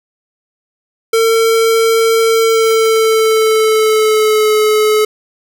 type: tone with pitch glide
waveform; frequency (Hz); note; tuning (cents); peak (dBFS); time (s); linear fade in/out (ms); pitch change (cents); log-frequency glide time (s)
square; 452.3 to 428.4; A4 to A4; +48 to -46; -9; 1.13-5.05; 5; -94; 2.25-4.54
effects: none